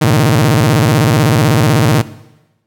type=tone with vibrato; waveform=sawtooth; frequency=130.81 Hz; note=C3; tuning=in tune; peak=-4 dBFS; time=0.01-2.02 s; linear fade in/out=10 ms; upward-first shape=square; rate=16 Hz; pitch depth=290 cents each way; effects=noise-tail reverb RT60 1.0 s tail -18 dB re dry